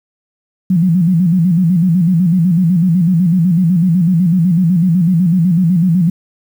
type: tone with vibrato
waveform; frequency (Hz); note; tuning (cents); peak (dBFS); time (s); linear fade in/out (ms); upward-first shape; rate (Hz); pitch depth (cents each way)
sine; 174.61; F3; 0; -8; 0.7-6.1; 5; square; 8; 110
effects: 7-bit